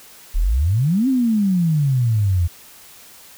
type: exponential two-way sweep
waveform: sine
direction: up then down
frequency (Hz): 34 to 271.7 to 82.8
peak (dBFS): -14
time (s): 0.34-2.48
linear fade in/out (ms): 20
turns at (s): 1.08
effects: white hiss -44 dBFS RMS until 3.37 s